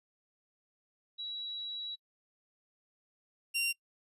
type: tone pair in turn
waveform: sine / sawtooth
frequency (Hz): 3897 / 2763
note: B7 / F7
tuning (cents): -24 / -19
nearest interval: tritone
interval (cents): 595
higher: first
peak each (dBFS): -37 / -26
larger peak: second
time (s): 1.18-1.96 / 3.54-3.73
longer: first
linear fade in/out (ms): 20
effects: noise-tail reverb RT60 0.1 s tail -24 dB re dry + resampled to 32000 Hz